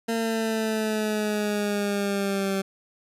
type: exponential sweep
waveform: 20% pulse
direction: down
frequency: 228.6 to 193.4 Hz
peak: -19 dBFS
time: 0.08-2.62 s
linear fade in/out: 10 ms
effects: resampled to 32000 Hz